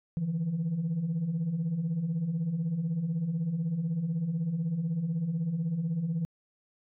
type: beating tone pair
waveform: sine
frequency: 151.6 / 167.6 Hz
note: D#3 / E3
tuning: -45 / +29 cents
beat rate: 16 Hz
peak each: -34 / -27 dBFS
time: 0.17-6.25 s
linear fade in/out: 0 ms
effects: tanh soft clip ceiling -24 dBFS